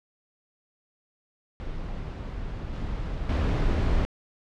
brown noise with level steps, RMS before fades -34 / -31 / -23 dBFS, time 1.6-4.05 s, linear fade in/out 0 ms, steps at 2.73 / 3.29 s, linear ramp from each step 2 ms, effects low-pass 4000 Hz 12 dB/octave

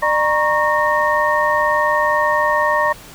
sine tone cluster, 600 / 942 / 1099 / 1842 Hz, D5 / A#5 / C#6 / A#6, +37 / +18 / -15 / -21 cents, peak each -19 dBFS, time 0.02-2.93 s, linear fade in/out 10 ms, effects pink hiss -39 dBFS RMS until 3.14 s

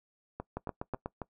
two click trains, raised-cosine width 1 ms, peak -23 / -21 dBFS, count 4 / 5, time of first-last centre 0.4-1.217 / 0.57-1.06 s, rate 3.67 / 8.17 Hz, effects noise-tail reverb RT60 0.1 s tail -21 dB re dry

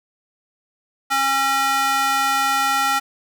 square tone with high-pass filter, 272 Hz, C#4, 33 cents flat, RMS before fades -19 dBFS, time 1.1-3 s, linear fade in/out 20 ms, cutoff 1100 Hz, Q 2.4, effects none

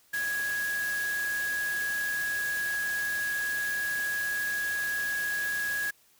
sine tone in noise, 1661.2 Hz, G#6, in tune, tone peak -28 dBFS, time 0.13-5.91 s, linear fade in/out 10 ms, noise white, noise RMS -39 dBFS, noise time 0.13-5.91 s, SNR +8 dB, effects white hiss -63 dBFS RMS until 6.19 s

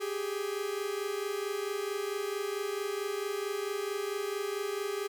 45% pulse tone pair together, 392 / 416.5 Hz, G4 / G#4, 0 / +5 cents, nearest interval minor second, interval 105 cents, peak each -35 / -35 dBFS, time 0-5.08 s, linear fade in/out 20 ms, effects none

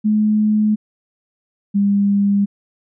sine tone pair in turn, 213 / 201 Hz, G#3 / G3, +44 / +44 cents, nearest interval minor second, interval 100 cents, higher first, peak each -12 dBFS, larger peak neither, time 0.04-0.76 / 1.74-2.46 s, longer neither, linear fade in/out 20 ms, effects none

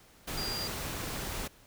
sine tone in noise, 4784 Hz, D8, 31 cents sharp, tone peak -35 dBFS, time 0.37-0.68 s, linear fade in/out 10 ms, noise pink, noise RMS -37 dBFS, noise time 0.27-1.48 s, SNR -1 dB, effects pink hiss -59 dBFS RMS until 1.66 s

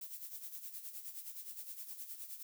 violet noise with tremolo, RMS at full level -45 dBFS, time 0.01-2.43 s, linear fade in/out 5 ms, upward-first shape sine, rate 9.6 Hz, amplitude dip 65%, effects none

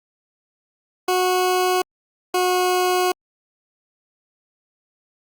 20% pulse tone pair in turn, 366.4 / 363.9 Hz, F#4 / F#4, -17 / -29 cents, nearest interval unison, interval 12 cents, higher first, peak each -12 dBFS, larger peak neither, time 1.08-1.82 / 2.34-3.12 s, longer second, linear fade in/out 5 ms, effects Opus 48 kbps

